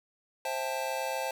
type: chord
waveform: square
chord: A minor seventh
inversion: first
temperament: just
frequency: 528 / 660 / 792 / 880 Hz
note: C5 / E5 / G5 / A5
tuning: +16 / +2 / +18 / 0 cents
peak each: -36 / -39 / -39 / -37 dBFS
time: 0.45-1.31 s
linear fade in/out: 2 ms
effects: none